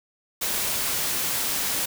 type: noise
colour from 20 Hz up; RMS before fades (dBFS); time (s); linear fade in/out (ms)
white; -26; 0.41-1.86; 10
effects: none